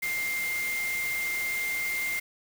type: tone in noise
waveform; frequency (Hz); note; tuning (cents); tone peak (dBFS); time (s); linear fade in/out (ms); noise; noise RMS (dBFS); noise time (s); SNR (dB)
sine; 2100; C7; +6; -28; 0.02-2.2; 10; white; -37; 0.02-2.2; +6
effects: none

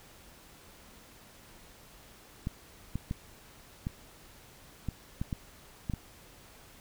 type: clicks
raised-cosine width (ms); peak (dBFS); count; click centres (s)
5; -20; 9; 2.471 / 2.956 / 3.111 / 3.869 / 4.887 / 5.215 / 5.328 / 5.898 / 5.937
effects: pink hiss -55 dBFS RMS until 6.8 s

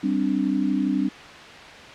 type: chord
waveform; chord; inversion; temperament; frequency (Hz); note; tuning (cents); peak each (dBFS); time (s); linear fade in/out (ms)
sine; G suspended fourth; none; equal; 196 / 261.6 / 293.7; G3 / C4 / D4; 0 / 0 / 0; -25 / -24 / -24; 0.03-1.09; 10
effects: white hiss -40 dBFS RMS until 1.94 s + low-pass 3000 Hz 12 dB/octave

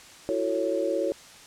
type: chord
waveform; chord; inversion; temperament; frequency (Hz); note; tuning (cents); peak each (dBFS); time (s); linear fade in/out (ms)
sine; F# minor seventh; third; just; 333 / 370 / 444 / 555; E4 / F#4 / A4 / C#5; +18 / 0 / +16 / +2; -30 / -31 / -31 / -27; 0.29-1.12; 0
effects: white hiss -48 dBFS RMS until 1.46 s + low-pass 8000 Hz 12 dB/octave

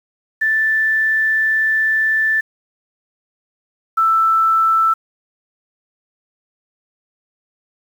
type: tone pair in turn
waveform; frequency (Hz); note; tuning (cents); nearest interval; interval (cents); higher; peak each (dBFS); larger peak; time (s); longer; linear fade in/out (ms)
sine; 1762 / 1324.6; A6 / E6; +2 / +8; perfect fourth; 494; first; -13 / -11; second; 0.41-2.41 / 3.97-4.94; first; 10
effects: 7-bit

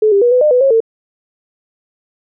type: tone with pitch steps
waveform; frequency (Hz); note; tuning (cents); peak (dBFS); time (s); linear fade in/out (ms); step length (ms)
sine; 430.5 / 398.6 / 482.5 / 501 / 604 / 497.9 / 543 / 451.8; A4 / G4 / B4 / B4 / D5 / B4 / C#5 / A4; -38 / +29 / -40 / +25 / +48 / +14 / -36 / +46; -7; 0.02-0.804; 5; 98
effects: none

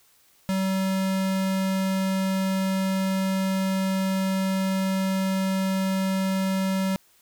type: tone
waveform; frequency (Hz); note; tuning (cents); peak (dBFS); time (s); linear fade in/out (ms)
square; 190.9; G3; -46; -23; 0.49-6.96; 0
effects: white hiss -60 dBFS RMS until 7.21 s

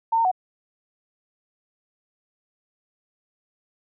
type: tone with pitch steps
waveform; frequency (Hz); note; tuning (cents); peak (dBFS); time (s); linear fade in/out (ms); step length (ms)
sine; 907 / 914 / 741; A#5 / A#5 / F#5; -48 / -34 / +2; -17; 0.12-0.315; 10; 65
effects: none

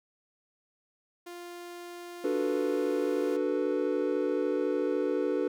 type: tone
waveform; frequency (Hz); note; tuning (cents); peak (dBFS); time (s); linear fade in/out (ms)
sawtooth; 349.4; F4; +1; -37; 1.26-3.37; 10
type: chord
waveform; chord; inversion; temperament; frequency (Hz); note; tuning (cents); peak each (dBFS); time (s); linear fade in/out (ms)
triangle; B minor seventh; first; equal; 293.7 / 370 / 440 / 493.9; D4 / F#4 / A4 / B4; 0 / 0 / 0 / 0; -30; 2.24-5.48; 5
effects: none

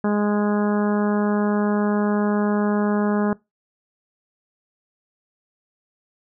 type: harmonic tone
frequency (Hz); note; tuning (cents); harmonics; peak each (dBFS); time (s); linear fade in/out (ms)
207.4; G#3; -2; 1 / 2 / 3 / 4 / 5 / 6 / 7 / 8; -19 / -25 / -29 / -31 / -33 / -35 / -36 / -37; 0.04-3.33; 2
effects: noise-tail reverb RT60 0.2 s tail -22 dB re dry

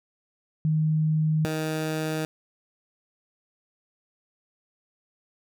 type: tone pair in turn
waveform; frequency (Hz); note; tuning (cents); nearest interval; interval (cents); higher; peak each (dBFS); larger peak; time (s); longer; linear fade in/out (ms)
sine / 15% pulse; 155.9 / 156.8; D#3 / D#3; +4 / +14; unison; 10; second; -20; neither; 0.65-1.45 / 1.45-2.25; neither; 0
effects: none

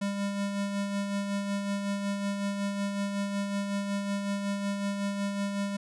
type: tone with tremolo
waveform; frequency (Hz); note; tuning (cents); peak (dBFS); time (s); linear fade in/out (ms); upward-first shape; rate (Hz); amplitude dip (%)
square; 200; G3; +35; -28; 0.01-5.77; 10; sine; 5.4; 40
effects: resampled to 24000 Hz

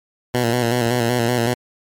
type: tone with vibrato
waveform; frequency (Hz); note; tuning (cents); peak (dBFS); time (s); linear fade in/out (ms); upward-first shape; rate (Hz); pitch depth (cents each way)
10% pulse; 120; B2; -49; -8; 0.34-1.54; 5; square; 5.3; 51
effects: MP3 96 kbps

